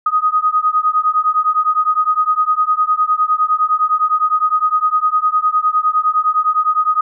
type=beating tone pair; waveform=sine; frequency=1244.5 / 1254.3 Hz; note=D#6 / D#6; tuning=0 / +14 cents; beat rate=9.8 Hz; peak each=-15 dBFS; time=0.06-7.01 s; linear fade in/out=5 ms; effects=none